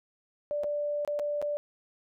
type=tone with dropouts; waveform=sine; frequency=587 Hz; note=D5; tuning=1 cent flat; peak=-28 dBFS; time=0.51-1.57 s; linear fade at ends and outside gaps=0 ms; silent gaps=0.635-0.642 / 1.049-1.076 / 1.191-1.196 / 1.416-1.425 s; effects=none